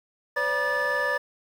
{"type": "tone cluster", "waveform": "triangle", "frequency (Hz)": [508, 574, 963, 1200, 1743], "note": ["B4", "D5", "B5", "D6", "A6"], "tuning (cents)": [49, -40, -44, 37, -17], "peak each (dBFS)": [-29, -27, -30, -31, -23], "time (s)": [0.36, 1.18], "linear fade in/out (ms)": 10, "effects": ["tanh soft clip ceiling -16 dBFS", "9-bit"]}